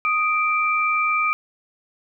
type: tone pair together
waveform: sine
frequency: 1244.3 / 2349 Hz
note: D#6 / D7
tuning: 0 / 0 cents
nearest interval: major seventh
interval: 1100 cents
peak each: -20 / -21 dBFS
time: 0.05-1.33 s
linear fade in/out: 0 ms
effects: none